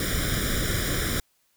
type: noise with comb filter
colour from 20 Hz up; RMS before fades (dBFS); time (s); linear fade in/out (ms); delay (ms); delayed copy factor
pink; -26; 0-1.2; 2; 0.56; +1
effects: white hiss -68 dBFS RMS until 1.56 s